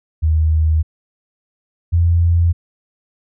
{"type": "tone pair in turn", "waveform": "sine", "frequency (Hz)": [78.8, 85.13], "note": ["D#2", "F2"], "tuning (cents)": [23, -44], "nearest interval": "minor second", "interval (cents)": 133, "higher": "second", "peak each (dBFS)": [-11, -10], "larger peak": "second", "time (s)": [[0.22, 0.83], [1.92, 2.53]], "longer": "neither", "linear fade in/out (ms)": 20, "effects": []}